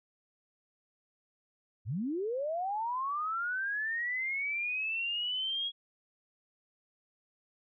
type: linear sweep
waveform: sine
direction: up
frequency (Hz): 84.5 to 3322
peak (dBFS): -31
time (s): 1.85-5.72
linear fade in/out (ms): 50
effects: none